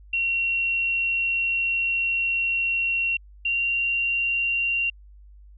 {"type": "tone pair in turn", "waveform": "sine", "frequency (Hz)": [2737, 2762], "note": ["F7", "F7"], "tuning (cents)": [-36, -20], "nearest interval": "unison", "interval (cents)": 16, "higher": "second", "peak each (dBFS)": -21, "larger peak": "neither", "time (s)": [[0.13, 3.17], [3.45, 4.9]], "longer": "first", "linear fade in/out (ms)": 5, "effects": ["added 50 Hz sine -45 dBFS peak until 5.57 s"]}